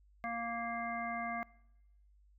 harmonic tone, 233.1 Hz, A#3, in tune, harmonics 1 / 3 / 5 / 7 / 9, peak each -44 / -39 / -43 / -47 / -43 dBFS, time 0.24-1.43 s, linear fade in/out 0 ms, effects noise-tail reverb RT60 0.9 s tail -23 dB re dry + added 50 Hz sine -62 dBFS peak until 2.38 s

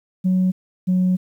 sine tone pair in turn, 185 / 183.51 Hz, F#3 / F#3, 0 / -14 cents, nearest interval unison, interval 14 cents, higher first, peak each -13 dBFS, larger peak neither, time 0.24-0.52 / 0.87-1.17 s, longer second, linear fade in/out 20 ms, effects tanh soft clip ceiling -12 dBFS + 9-bit

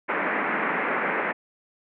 white band-pass noise, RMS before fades -26 dBFS, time 0.08-1.33 s, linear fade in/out 20 ms, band 180 to 2200 Hz, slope 48 dB/octave, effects none

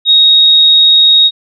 sine tone, 3759 Hz, A#7, 14 cents sharp, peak -3 dBFS, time 0.05-1.31 s, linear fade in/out 50 ms, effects none

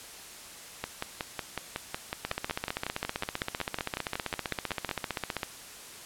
two click trains, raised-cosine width 0.3 ms, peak -14 / -15 dBFS, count 50 / 23, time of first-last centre 2.25-5.432 / 0.84-4.892 s, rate 15.4 / 5.43 Hz, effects white hiss -46 dBFS RMS until 6.05 s + low-pass 11000 Hz 12 dB/octave

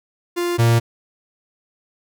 45% pulse tone pair in turn, 349.2 / 116.53 Hz, F4 / A#2, 0 / 0 cents, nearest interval octave + perfect fifth, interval 1900 cents, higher first, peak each -19 / -12 dBFS, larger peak second, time 0.36-0.58 / 0.58-0.8 s, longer neither, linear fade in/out 20 ms, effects none

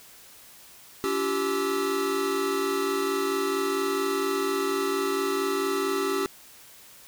square tone cluster, 284.3 / 344.8 / 389.1 / 1314 Hz, C#4 / F4 / G4 / E6, +44 / -22 / -13 / -6 cents, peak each -33 / -35 / -27 / -34 dBFS, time 1.04-6.26 s, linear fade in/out 0 ms, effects white hiss -50 dBFS RMS until 7.07 s

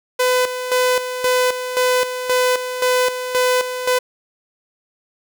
sawtooth tone with tremolo, 503 Hz, B4, 32 cents sharp, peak -10 dBFS, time 0.19-3.99 s, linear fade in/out 10 ms, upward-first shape square, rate 1.9 Hz, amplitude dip 65%, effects none

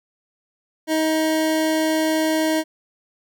25% pulse tone, 315.6 Hz, D#4, 25 cents sharp, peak -14 dBFS, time 0.87-2.64 s, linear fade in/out 50 ms, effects none

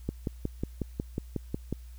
click train, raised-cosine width 3 ms, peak -17 dBFS, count 10, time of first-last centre 0.09-1.726 s, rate 5.5 Hz, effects added 60 Hz sine -43 dBFS peak until 1.98 s + white hiss -62 dBFS RMS until 1.98 s

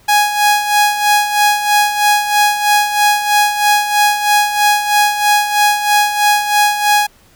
sawtooth tone with tremolo, 830.6 Hz, G#5, in tune, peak -4 dBFS, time 0.08-7.07 s, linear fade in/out 10 ms, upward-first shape sine, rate 3.1 Hz, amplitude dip 65%, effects pink hiss -49 dBFS RMS until 7.35 s

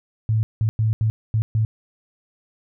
sine tone bursts at uneven times, 110 Hz, A2, in tune, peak -16 dBFS, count 6, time 0.29-0.43 / 0.61-0.69 / 0.79-0.93 / 1.01-1.1 / 1.34-1.42 / 1.55-1.65 s, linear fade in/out 0 ms, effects none

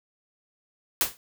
white noise with exponential decay, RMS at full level -19 dBFS, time 1.01-1.17 s, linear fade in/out 0 ms, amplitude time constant 34 ms, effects none

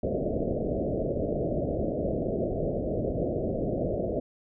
white low-pass noise, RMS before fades -29 dBFS, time 0.03-4.2 s, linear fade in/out 5 ms, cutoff 660 Hz, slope 96 dB/octave, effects none

